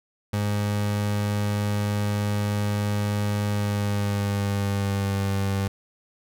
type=tone with pitch glide; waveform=30% pulse; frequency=103.3 to 98.07 Hz; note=G#2 to G2; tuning=-9 to +1 cents; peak=-20 dBFS; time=0.33-5.68 s; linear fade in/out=5 ms; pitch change=-90 cents; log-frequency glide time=3.49-5.39 s; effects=none